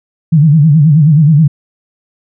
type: tone with vibrato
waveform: sine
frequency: 152.4 Hz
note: D#3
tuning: 36 cents flat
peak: -3 dBFS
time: 0.32-1.48 s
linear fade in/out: 10 ms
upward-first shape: sine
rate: 9.4 Hz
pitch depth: 140 cents each way
effects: none